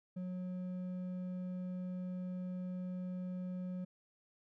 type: tone with hard clipping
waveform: sine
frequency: 182.1 Hz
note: F#3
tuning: 27 cents flat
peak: -40 dBFS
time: 0.16-3.85 s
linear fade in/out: 10 ms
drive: 5 dB
effects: none